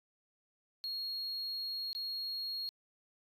sine tone with dropouts, 4291 Hz, C8, 43 cents sharp, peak -34 dBFS, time 0.84-2.69 s, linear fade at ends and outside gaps 0 ms, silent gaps 1.93-1.95 s, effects tanh soft clip ceiling -35 dBFS + AAC 64 kbps

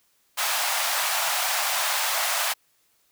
pink high-pass noise, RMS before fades -25 dBFS, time 0.37-2.54 s, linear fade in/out 20 ms, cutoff 650 Hz, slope 48 dB/octave, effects white hiss -66 dBFS RMS until 3.11 s

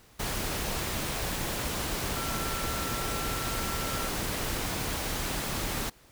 sine tone in noise, 1349 Hz, E6, 40 cents sharp, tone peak -38 dBFS, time 2.16-4.09 s, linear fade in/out 10 ms, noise pink, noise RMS -32 dBFS, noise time 0.19-5.9 s, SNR -9 dB, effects pink hiss -58 dBFS RMS until 6.11 s

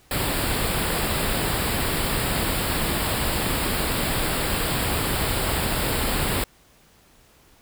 pink band-stop noise, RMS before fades -24 dBFS, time 0.11-6.44 s, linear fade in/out 2 ms, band 5100 to 7400 Hz, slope 96 dB/octave, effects pink hiss -56 dBFS RMS until 7.61 s

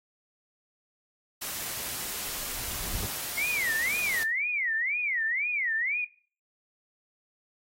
white noise, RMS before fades -35 dBFS, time 1.41-4.24 s, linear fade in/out 10 ms
brown noise with exponential growth, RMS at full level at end -32 dBFS, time 1.77-3.06 s, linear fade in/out 2 ms, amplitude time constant 280 ms
sine tone with vibrato, 2093 Hz, C7, in tune, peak -26 dBFS, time 3.37-6.05 s, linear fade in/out 10 ms, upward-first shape sine, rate 2 Hz, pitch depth 290 cents each way
effects noise-tail reverb RT60 0.4 s tail -18 dB re dry + AAC 48 kbps

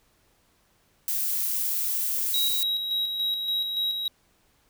violet noise, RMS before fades -27 dBFS, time 1.08-2.63 s, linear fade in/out 0 ms
triangle tone with tremolo, 3839 Hz, B7, 50 cents flat, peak -22 dBFS, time 2.34-4.08 s, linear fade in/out 2 ms, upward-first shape square, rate 3.5 Hz, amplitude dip 40%
effects pink hiss -65 dBFS RMS until 4.69 s

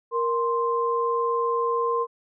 sine tone pair together, 467.9 / 1046.5 Hz, A#4 / C6, +6 / 0 cents, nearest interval octave + major second, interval 1394 cents, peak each -24 dBFS, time 0.11-2.07 s, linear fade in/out 50 ms, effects none

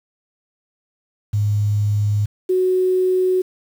sine tone pair in turn, 103.83 / 370 Hz, G#2 / F#4, 0 / 0 cents, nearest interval octave + minor seventh, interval 2200 cents, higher second, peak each -15 / -14 dBFS, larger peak second, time 1.33-2.26 / 2.49-3.42 s, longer neither, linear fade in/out 10 ms, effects 7-bit

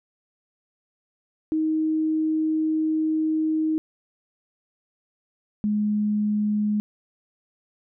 sine tone pair in turn, 314.2 / 209.7 Hz, D#4 / G#3, +17 / +17 cents, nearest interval perfect fifth, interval 700 cents, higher first, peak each -20 dBFS, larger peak neither, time 1.52-3.78 / 5.64-6.8 s, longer first, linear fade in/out 0 ms, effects none

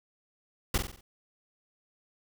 pink noise with echo, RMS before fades -26 dBFS, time 0.74-0.78 s, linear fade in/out 5 ms, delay 46 ms, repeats 5, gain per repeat -6 dB, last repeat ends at 1.01 s, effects none

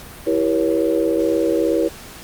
sine chord, E diminished seventh, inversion none, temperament equal with one note detuned, 329.6 / 392 / 477.6 / 554.4 Hz, E4 / G4 / Bb4 / Db5, 0 / 0 / +42 / 0 cents, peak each -19 / -23 / -20 / -22 dBFS, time 0.26-1.89 s, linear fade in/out 20 ms, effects pink hiss -38 dBFS RMS until 2.23 s + Opus 48 kbps

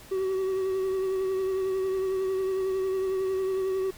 triangle tone with vibrato, 380 Hz, F#4, 46 cents sharp, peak -23 dBFS, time 0.11-3.91 s, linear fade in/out 10 ms, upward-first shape triangle, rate 11 Hz, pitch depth 32 cents each way, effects pink hiss -49 dBFS RMS until 3.97 s

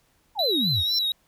sine exponential sweep, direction down, 940 to 73.7 Hz, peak -24 dBFS, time 0.35-0.84 s, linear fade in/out 50 ms
triangle tone with vibrato, 3904 Hz, B7, 21 cents flat, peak -21 dBFS, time 0.39-1.12 s, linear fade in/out 2 ms, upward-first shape triangle, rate 4 Hz, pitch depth 79 cents each way
triangle tone with exponential growth, 5470 Hz, F8, 37 cents flat, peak -20 dBFS, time 0.73-0.99 s, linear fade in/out 5 ms, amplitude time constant 56 ms
effects pink hiss -65 dBFS RMS until 1.27 s

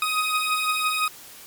20% pulse beating tone pair, 1250 / 1255.9 Hz, D#6 / D#6, +8 / +16 cents, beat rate 5.9 Hz, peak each -22 / -18 dBFS, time 0.02-1.08 s, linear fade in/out 2 ms, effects white hiss -44 dBFS RMS until 1.46 s + MP3 96 kbps

